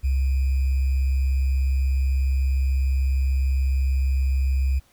sine tone with sample-and-hold, 66.6 Hz, C2, 31 cents sharp, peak -18 dBFS, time 0.03-4.8 s, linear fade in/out 20 ms, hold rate 2450 Hz, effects pink hiss -59 dBFS RMS until 4.92 s

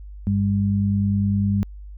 sine tone pair together, 99.9 / 199.95 Hz, G2 / G3, +33 / +35 cents, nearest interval octave, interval 1202 cents, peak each -20 dBFS, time 0.27-1.63 s, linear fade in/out 0 ms, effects added 50 Hz sine -35 dBFS peak until 1.97 s

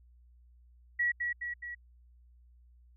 sine tone with echo, 1926 Hz, B6, 44 cents flat, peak -26 dBFS, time 0.99-1.12 s, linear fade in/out 10 ms, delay 210 ms, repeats 3, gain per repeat -4 dB, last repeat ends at 1.75 s, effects added 60 Hz sine -57 dBFS peak until 2.96 s

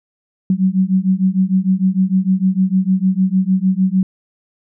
sine beating tone pair, 185 / 191.6 Hz, F#3 / G3, 0 / -39 cents, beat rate 6.6 Hz, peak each -15 dBFS, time 0.5-4.03 s, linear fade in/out 2 ms, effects none

